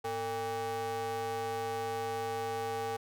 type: ring-modulated tone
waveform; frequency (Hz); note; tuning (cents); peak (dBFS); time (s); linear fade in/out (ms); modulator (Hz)
square; 174.61; F3; 0; -31; 0.04-2.97; 10; 627
effects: none